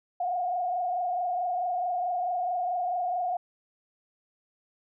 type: tone with frequency modulation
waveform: sine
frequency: 717 Hz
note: F5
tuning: 45 cents sharp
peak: -26 dBFS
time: 0.2-3.37 s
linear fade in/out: 5 ms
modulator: 24.6 Hz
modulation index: 1.1
effects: none